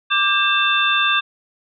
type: tone cluster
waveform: sine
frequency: 1177 / 1600 / 2674 / 3568 Hz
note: D6 / G6 / E7 / A7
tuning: +3 / +35 / +24 / +23 cents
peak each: -20 dBFS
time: 0.1-1.21 s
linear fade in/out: 20 ms
effects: none